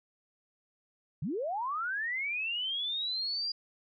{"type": "linear sweep", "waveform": "sine", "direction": "up", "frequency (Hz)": [119.1, 4846], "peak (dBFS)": -31, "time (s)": [1.22, 3.52], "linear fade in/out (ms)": 5, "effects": []}